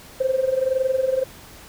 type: tone with amplitude modulation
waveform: sine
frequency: 523.3 Hz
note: C5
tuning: in tune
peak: -14 dBFS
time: 0.2-1.24 s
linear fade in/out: 10 ms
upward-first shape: sine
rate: 21.6 Hz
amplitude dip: 80%
effects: tanh soft clip ceiling -11 dBFS + pink hiss -44 dBFS RMS until 1.68 s